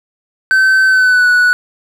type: tone with pitch glide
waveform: triangle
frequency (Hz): 1538 to 1474.5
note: G6 to F#6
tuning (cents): -33 to -6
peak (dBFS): -5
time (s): 0.51-1.53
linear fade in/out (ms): 0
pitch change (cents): -73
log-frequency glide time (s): 0.86-1.28
effects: none